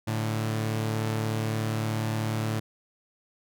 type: tone pair together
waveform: sawtooth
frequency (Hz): 110 / 146.83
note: A2 / D3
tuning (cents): 0 / 0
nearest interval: perfect fourth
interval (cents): 500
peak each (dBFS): -23 / -31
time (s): 0.07-2.6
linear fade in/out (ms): 10
effects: none